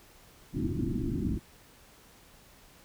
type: low-pass noise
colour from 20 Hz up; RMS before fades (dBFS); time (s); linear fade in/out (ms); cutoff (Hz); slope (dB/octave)
white; -31; 0.52-1.4; 50; 350; 96
effects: pink hiss -57 dBFS RMS until 2.84 s